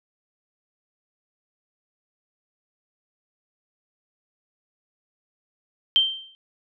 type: tone with exponential decay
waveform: sine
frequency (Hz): 3136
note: G7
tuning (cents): 0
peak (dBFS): -12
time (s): 5.96-6.35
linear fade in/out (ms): 0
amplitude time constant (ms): 83
effects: none